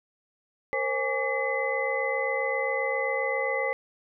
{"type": "tone cluster", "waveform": "sine", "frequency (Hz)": [465.5, 533, 828, 1148, 2026], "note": ["A#4", "C5", "G#5", "D6", "B6"], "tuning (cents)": [-2, 32, -5, -40, 44], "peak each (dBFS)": [-33, -29, -34, -37, -29], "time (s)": [0.73, 3.73], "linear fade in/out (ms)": 0, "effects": []}